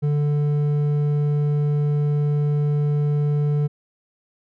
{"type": "tone with hard clipping", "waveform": "sine", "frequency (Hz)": 146.83, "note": "D3", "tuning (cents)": 0, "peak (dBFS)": -19, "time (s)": [0.02, 3.68], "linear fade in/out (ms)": 20, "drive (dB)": 6, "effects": []}